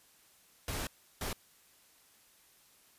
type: noise bursts at uneven times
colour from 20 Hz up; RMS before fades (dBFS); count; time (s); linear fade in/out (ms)
pink; -37; 2; 0.68-0.87 / 1.21-1.33; 2
effects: white hiss -64 dBFS RMS until 2.98 s + resampled to 32000 Hz